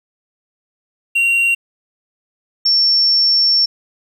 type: tone pair in turn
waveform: triangle / sine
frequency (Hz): 2755 / 5440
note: F7 / F8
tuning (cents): -24 / -46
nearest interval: octave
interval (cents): 1178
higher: second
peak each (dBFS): -10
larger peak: neither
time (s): 1.15-1.55 / 2.65-3.66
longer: second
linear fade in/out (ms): 10
effects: 8-bit